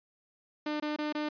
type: tone bursts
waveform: sawtooth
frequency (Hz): 300.5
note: D4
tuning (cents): +40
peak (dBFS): -27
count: 4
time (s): 0.66-1.289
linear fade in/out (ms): 5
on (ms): 140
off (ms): 23
effects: resampled to 11025 Hz